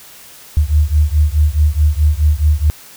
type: beating tone pair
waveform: sine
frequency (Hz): 73.42 / 78.12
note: D2 / D#2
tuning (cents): 0 / +8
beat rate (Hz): 4.7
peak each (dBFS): -12 / -13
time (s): 0.57-2.7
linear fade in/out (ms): 0
effects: white hiss -39 dBFS RMS until 2.96 s